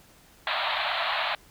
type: band-pass noise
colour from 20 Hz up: pink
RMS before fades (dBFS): -28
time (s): 0.47-1.35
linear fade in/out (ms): 2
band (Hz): 610 to 4200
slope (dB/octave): 96
effects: pink hiss -56 dBFS RMS until 1.5 s